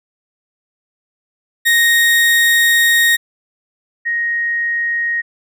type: tone pair in turn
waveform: 35% pulse / sine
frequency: 1864.7 / 1873.3 Hz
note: A#6 / A#6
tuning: 0 / +8 cents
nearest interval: unison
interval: 8 cents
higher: second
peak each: -8 / -15 dBFS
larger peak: first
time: 1.65-3.17 / 4.05-5.22 s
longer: first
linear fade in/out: 20 ms
effects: none